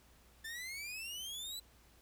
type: exponential sweep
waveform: sawtooth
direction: up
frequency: 1760 to 4037 Hz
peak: -39 dBFS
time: 0.44-1.6 s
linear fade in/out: 10 ms
effects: added 60 Hz sine -65 dBFS peak until 2.01 s + pink hiss -66 dBFS RMS until 2.01 s